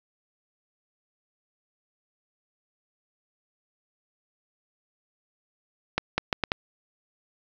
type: accelerating click train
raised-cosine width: 0.3 ms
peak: -7 dBFS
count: 5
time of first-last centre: 5.98-6.519 s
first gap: 200 ms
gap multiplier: 0.74
effects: resampled to 16000 Hz + 8-bit